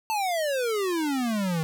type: exponential sweep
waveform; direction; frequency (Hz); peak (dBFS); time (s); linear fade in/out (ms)
square; down; 899 to 155.56; -25; 0.1-1.63; 0
effects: none